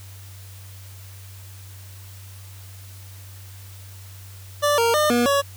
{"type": "tone with pitch steps", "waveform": "25% pulse", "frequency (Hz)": [585, 464.2, 604, 240.5, 561], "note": ["D5", "A#4", "D5", "B3", "C#5"], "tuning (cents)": [-7, -7, 48, -46, 21], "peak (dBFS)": -13, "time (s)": [4.62, 5.42], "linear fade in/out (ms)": 20, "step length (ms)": 160, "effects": ["added 96 Hz sine -39 dBFS peak until 5.56 s", "white hiss -47 dBFS RMS until 5.56 s"]}